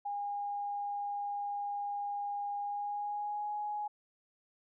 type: tone with pitch glide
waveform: sine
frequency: 814 to 834.5 Hz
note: G#5 to G#5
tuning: -35 to +8 cents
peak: -34 dBFS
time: 0.05-3.88 s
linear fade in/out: 10 ms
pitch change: +43 cents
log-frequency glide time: 2.59-3.52 s
effects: none